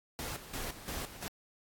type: noise with tremolo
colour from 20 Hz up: pink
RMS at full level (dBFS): -39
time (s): 0.19-1.28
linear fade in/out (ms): 0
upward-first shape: square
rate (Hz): 2.9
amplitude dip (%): 70
effects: AAC 64 kbps